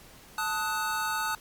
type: chord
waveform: square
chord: D# diminished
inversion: second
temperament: equal with one note detuned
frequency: 880 / 1260.4 / 1480 Hz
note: A5 / D#6 / F#6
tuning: 0 / +22 / 0 cents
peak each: -33 dBFS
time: 0.38-1.35 s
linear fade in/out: 2 ms
effects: pink hiss -52 dBFS RMS until 1.4 s + MP3 96 kbps